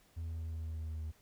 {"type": "tone with pitch steps", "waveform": "triangle", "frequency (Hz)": [82.41, 81.79, 81.18, 80.57, 79.97, 79.37, 78.78, 78.19], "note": ["E2", "E2", "E2", "E2", "D#2", "D#2", "D#2", "D#2"], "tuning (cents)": [0, -13, -26, -39, 48, 35, 22, 9], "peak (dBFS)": -35, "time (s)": [0.16, 1.12], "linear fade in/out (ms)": 20, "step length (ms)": 120, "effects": ["tanh soft clip ceiling -31 dBFS", "pink hiss -67 dBFS RMS until 1.21 s"]}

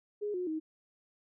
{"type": "tone with pitch steps", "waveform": "sine", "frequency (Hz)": [415.2, 361.5, 314.7], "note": ["G#4", "F#4", "D#4"], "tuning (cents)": [0, -40, 20], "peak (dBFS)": -32, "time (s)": [0.21, 0.6], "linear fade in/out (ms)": 20, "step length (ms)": 130, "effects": []}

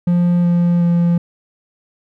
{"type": "tone with pitch steps", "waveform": "triangle", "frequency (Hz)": [175, 173.49, 171.99], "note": ["F3", "F3", "F3"], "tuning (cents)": [4, -11, -26], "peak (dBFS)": -9, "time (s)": [0.07, 1.18], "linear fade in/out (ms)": 5, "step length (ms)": 370, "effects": []}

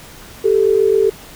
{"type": "tone pair together", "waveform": "sine", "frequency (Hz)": [392.4, 440], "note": ["G4", "A4"], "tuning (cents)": [2, 0], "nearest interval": "major second", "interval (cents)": 198, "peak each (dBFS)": -13, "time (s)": [0.44, 1.1], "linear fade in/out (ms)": 10, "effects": ["pink hiss -38 dBFS RMS until 1.35 s"]}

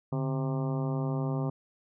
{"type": "harmonic tone with a mistuned harmonic", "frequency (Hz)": 131.9, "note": "C3", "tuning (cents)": 14, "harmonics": [1, 2, 3, 4, 5, 6, 7, 8, 9], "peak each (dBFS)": [-29, -35, -39, -41, -43, -45, -46, -47, -48], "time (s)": [0.12, 1.5], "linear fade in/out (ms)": 5, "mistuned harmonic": 1, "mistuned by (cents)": 150, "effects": []}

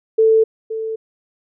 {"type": "tone with echo", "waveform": "sine", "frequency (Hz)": 443.3, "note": "A4", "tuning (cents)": 13, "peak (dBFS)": -9, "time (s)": [0.18, 0.44], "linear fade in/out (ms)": 10, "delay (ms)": 520, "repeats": 1, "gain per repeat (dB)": -12, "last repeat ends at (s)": 0.96, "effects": []}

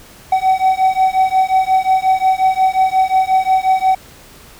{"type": "beating tone pair", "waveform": "triangle", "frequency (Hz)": [754, 759.6], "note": ["F#5", "F#5"], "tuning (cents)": [32, 45], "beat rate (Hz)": 5.6, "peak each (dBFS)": -12, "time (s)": [0.32, 3.95], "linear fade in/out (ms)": 5, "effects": ["pink hiss -41 dBFS RMS until 4.59 s"]}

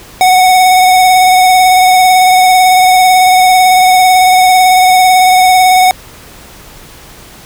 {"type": "tone with vibrato", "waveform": "square", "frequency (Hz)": 740, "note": "F#5", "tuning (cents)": 0, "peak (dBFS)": -4, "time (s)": [0.21, 5.91], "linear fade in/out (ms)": 0, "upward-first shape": "triangle", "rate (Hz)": 18, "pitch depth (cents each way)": 26, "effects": ["pink hiss -34 dBFS RMS until 7.45 s"]}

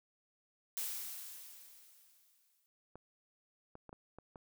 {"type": "noise with exponential decay", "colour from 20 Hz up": "blue", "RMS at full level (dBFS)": -38, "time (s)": [0.77, 2.66], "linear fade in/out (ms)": 0, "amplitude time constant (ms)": 410}
{"type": "clicks", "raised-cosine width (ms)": 1, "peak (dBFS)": -36, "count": 6, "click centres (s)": [2.956, 3.754, 3.893, 3.929, 4.186, 4.358]}
{"effects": []}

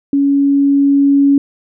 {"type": "tone with level ramp", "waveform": "sine", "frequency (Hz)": 280, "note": "C#4", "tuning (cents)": 18, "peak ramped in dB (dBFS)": [-9, -6], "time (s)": [0.13, 1.38], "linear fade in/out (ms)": 2, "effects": []}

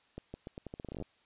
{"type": "accelerating click train", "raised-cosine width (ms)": 2, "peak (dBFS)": -28, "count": 16, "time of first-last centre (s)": [0.18, 1.024], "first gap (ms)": 160, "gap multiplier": 0.82, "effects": ["white hiss -68 dBFS RMS until 1.25 s", "resampled to 8000 Hz"]}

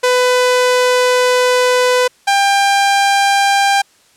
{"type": "tone pair in turn", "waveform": "sawtooth", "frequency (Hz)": [499.8, 796.1], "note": ["B4", "G5"], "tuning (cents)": [21, 27], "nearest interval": "minor sixth", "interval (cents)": 806, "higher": "second", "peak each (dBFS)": -6, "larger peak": "neither", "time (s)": [[0.03, 2.08], [2.27, 3.82]], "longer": "first", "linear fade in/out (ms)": 10, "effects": ["white hiss -51 dBFS RMS until 4.16 s", "low-pass 9000 Hz 12 dB/octave"]}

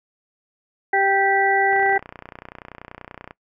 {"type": "harmonic tone", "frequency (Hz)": 392, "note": "G4", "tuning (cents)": 0, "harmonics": [1, 2, 4, 5], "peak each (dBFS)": [-23, -18, -24, -21], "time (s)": [0.93, 1.98], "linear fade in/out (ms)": 5}
{"type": "click train", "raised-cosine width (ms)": 0.5, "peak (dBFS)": -21, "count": 49, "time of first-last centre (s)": [1.73, 3.309], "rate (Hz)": 30.4}
{"effects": ["noise-tail reverb RT60 0.1 s tail -21 dB re dry"]}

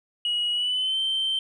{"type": "tone with pitch glide", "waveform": "sine", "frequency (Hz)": [2906, 3115], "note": ["F#7", "G7"], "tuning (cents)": [-32, -12], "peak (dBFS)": -21, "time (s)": [0.25, 1.39], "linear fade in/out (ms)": 2, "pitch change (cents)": 120, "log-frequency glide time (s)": [0.52, 1], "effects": ["tanh soft clip ceiling -20 dBFS"]}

